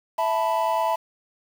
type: chord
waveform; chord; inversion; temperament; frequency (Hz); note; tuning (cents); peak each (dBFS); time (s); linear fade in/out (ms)
triangle; E suspended fourth; none; just; 659.3 / 879 / 988.9; E5 / A5 / B5; 0 / -2 / +2; -23; 0.18-0.96; 10
effects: 7-bit